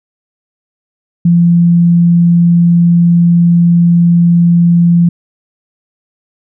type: tone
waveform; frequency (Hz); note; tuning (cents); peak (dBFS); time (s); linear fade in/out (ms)
sine; 171.6; F3; -30; -4; 1.25-5.09; 5
effects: none